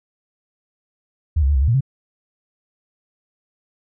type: tone with pitch steps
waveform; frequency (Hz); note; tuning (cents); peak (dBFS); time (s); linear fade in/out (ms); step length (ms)
sine; 78.4 / 67.2 / 72.9 / 65.1 / 72.3 / 116.3 / 134.7; D#2 / C2 / D2 / C2 / D2 / A#2 / C#3; +14 / +47 / -12 / -8 / -27 / -4 / -49; -13; 1.36-1.808; 10; 64
effects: none